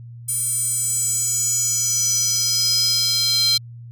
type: tone with high-pass filter sweep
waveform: square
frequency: 458 Hz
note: A#4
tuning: 31 cents flat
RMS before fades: -20 dBFS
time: 0.28-3.58 s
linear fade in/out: 10 ms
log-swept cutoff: 9400 to 4100 Hz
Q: 6.6
effects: added 118 Hz sine -35 dBFS peak until 3.91 s